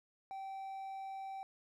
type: tone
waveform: triangle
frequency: 775 Hz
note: G5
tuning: 20 cents flat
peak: -40 dBFS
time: 0.31-1.43 s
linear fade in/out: 0 ms
effects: none